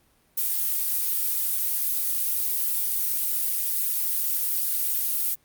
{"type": "noise", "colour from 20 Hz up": "violet", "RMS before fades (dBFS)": -25, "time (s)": [0.37, 5.35], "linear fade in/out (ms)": 10, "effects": ["pink hiss -63 dBFS RMS until 5.44 s", "Opus 32 kbps"]}